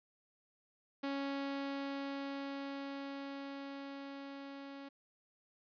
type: tone with level ramp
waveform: sawtooth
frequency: 277.2 Hz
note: C#4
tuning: in tune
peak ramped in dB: -32 to -43 dBFS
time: 1.03-4.89 s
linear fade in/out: 10 ms
effects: resampled to 11025 Hz